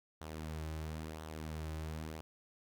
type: tone with flanger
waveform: sawtooth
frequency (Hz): 78.5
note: D#2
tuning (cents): +16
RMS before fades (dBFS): -43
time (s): 0.21-2.21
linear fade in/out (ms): 0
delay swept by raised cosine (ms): 0.41 to 4.41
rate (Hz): 0.98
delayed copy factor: -0.5
effects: none